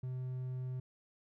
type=tone; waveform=triangle; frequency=127.9 Hz; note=C3; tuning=39 cents flat; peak=-35 dBFS; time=0.03-0.8 s; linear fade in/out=5 ms; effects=none